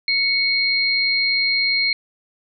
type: tone pair together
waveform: sine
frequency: 2217 / 4200 Hz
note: C#7 / C8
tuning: 0 / +6 cents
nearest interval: major seventh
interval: 1106 cents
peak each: -19 dBFS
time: 0.08-1.93 s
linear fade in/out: 2 ms
effects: none